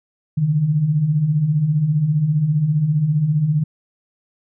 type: beating tone pair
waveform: sine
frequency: 138.59 / 153.59 Hz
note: C#3 / D#3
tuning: 0 / -22 cents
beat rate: 15 Hz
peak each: -23 / -15 dBFS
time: 0.37-3.64 s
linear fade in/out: 10 ms
effects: none